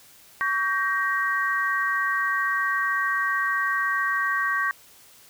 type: chord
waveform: sine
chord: G diminished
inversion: second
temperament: just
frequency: 1128.9 / 1568 / 1881.6 Hz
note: Db6 / G6 / Bb6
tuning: +31 / 0 / +16 cents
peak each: -26 dBFS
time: 0.41-4.71 s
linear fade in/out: 0 ms
effects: white hiss -52 dBFS RMS until 5.29 s